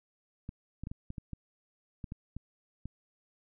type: clicks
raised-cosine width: 5 ms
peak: -27 dBFS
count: 11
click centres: 0.491 / 0.836 / 0.871 / 0.915 / 1.104 / 1.182 / 1.333 / 2.042 / 2.121 / 2.366 / 2.856 s
effects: none